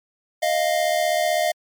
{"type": "tone pair together", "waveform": "square", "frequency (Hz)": [622.3, 698.1], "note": ["D#5", "F5"], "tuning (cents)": [0, -1], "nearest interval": "major second", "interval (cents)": 199, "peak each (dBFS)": -22, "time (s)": [0.42, 1.52], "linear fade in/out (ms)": 10, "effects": ["MP3 96 kbps"]}